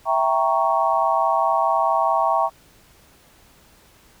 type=chord; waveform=sine; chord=E diminished seventh; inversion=none; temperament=equal; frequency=659.3 / 784 / 932.3 / 1108.7 Hz; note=E5 / G5 / Bb5 / Db6; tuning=0 / 0 / 0 / 0 cents; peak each=-22 dBFS; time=0.05-2.5 s; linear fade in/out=50 ms; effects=pink hiss -53 dBFS RMS until 4.2 s